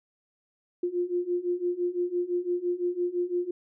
sine beating tone pair, 350.4 / 356.3 Hz, F4 / F4, +6 / +35 cents, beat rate 5.9 Hz, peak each -30 / -28 dBFS, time 0.83-3.51 s, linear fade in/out 5 ms, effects none

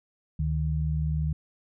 sine tone pair together, 73.42 / 153.96 Hz, D2 / D#3, 0 / -18 cents, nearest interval octave + minor second, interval 1282 cents, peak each -27 dBFS, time 0.39-1.33 s, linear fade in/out 5 ms, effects none

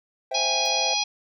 triangle chord, C major, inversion none, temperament equal, 523.3 / 659.3 / 784 Hz, C5 / E5 / G5, 0 / 0 / 0 cents, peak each -30 dBFS, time 0.31-0.94 s, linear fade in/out 5 ms
harmonic tone, 827 Hz, G#5, 8 cents flat, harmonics 1 / 3 / 4 / 5 / 6 / 7, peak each -29 / -29 / -29 / -29 / -29 / -29 dBFS, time 0.34-1.04 s, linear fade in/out 10 ms
white noise with exponential decay, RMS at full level -41 dBFS, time 0.65-0.75 s, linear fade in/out 5 ms, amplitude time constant 21 ms
effects none

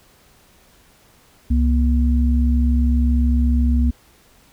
sine tone pair together, 67.2 / 239.5 Hz, C2 / A#3, +47 / +47 cents, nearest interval octave + minor seventh, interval 2200 cents, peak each -14 / -20 dBFS, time 1.5-3.91 s, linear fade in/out 10 ms, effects pink hiss -53 dBFS RMS until 4.52 s

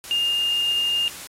sine tone in noise, 2821 Hz, F7, 17 cents sharp, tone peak -19 dBFS, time 0.11-1.08 s, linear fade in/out 0 ms, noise white, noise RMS -37 dBFS, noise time 0.04-1.27 s, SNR +15 dB, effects low-pass 12000 Hz 12 dB/octave + AAC 48 kbps

